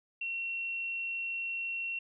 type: tone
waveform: sine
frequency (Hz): 2726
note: F7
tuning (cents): -43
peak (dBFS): -33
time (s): 0.21-1.99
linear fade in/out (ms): 5
effects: none